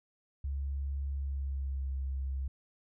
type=tone with pitch glide; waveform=sine; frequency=69.3 to 67.02 Hz; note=C#2 to C2; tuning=0 to +42 cents; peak=-32 dBFS; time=0.44-2.48 s; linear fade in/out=5 ms; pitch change=-58 cents; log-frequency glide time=1.15-1.91 s; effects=none